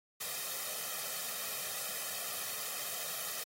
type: noise with comb filter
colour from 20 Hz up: white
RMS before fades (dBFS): -39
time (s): 0.2-3.44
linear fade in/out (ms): 10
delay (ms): 1.6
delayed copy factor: +0.75
effects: high-pass 200 Hz 12 dB/octave + AAC 48 kbps